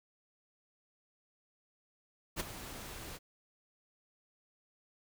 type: noise with ADSR envelope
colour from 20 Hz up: pink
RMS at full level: -34 dBFS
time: 2.36-3.19 s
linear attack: 42 ms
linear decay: 16 ms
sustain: -12 dB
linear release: 37 ms
effects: none